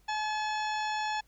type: harmonic tone with a mistuned harmonic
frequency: 856 Hz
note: A5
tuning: 48 cents flat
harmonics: 1 / 2 / 3 / 4 / 5 / 6 / 8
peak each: -31 / -37 / -41 / -43 / -45 / -47 / -49 dBFS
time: 0.08-1.21 s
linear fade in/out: 10 ms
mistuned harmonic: 6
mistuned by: +86 cents
effects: added 50 Hz sine -64 dBFS peak until 1.27 s + pink hiss -68 dBFS RMS until 1.27 s